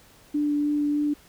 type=tone with vibrato; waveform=sine; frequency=293.7 Hz; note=D4; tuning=in tune; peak=-21 dBFS; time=0.34-1.14 s; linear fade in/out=10 ms; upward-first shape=sine; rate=3.3 Hz; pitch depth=9 cents each way; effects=pink hiss -54 dBFS RMS until 1.28 s